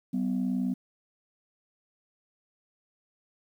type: tone pair together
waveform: sine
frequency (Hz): 191 / 250.6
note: G3 / B3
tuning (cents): -45 / +25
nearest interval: perfect fourth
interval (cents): 470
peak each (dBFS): -28 / -27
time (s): 0.13-0.74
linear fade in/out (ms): 10
effects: tanh soft clip ceiling -21 dBFS + 10-bit